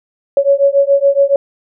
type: beating tone pair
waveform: sine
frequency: 554.4 / 561.5 Hz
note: C#5 / C#5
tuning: 0 / +22 cents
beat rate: 7.1 Hz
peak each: -11 dBFS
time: 0.37-1.36 s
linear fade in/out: 2 ms
effects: none